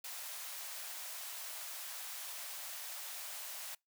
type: high-pass noise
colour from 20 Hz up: white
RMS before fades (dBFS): -45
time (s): 0.04-3.75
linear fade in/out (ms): 5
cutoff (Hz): 560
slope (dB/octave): 48
effects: noise-tail reverb RT60 0.2 s tail -26 dB re dry